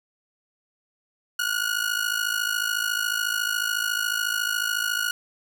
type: ring-modulated tone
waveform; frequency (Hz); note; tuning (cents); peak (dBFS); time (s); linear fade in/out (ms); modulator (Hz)
sawtooth; 1450; F#6; -35; -17; 1.39-5.11; 0; 27
effects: none